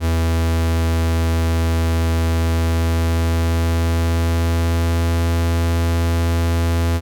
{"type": "tone with pitch glide", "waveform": "45% pulse", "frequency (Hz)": [82.4, 83.89], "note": ["E2", "E2"], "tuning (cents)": [0, 31], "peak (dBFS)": -15, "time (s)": [0, 7.01], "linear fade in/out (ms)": 50, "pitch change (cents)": 31, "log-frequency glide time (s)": [2.24, 5.23], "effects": []}